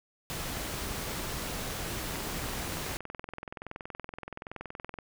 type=noise; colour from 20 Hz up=pink; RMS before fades=-36 dBFS; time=0.3-2.97 s; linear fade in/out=0 ms
type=click train; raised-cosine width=0.5 ms; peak=-24 dBFS; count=62; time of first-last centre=2.11-4.987 s; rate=21.2 Hz
effects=none